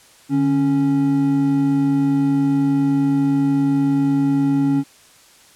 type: tone pair together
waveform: triangle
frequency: 146.83 / 276.9 Hz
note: D3 / C#4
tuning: 0 / -2 cents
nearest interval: major seventh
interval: 1098 cents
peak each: -20 / -13 dBFS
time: 0.29-4.84 s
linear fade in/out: 50 ms
effects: white hiss -49 dBFS RMS until 5.55 s + low-pass 10000 Hz 12 dB/octave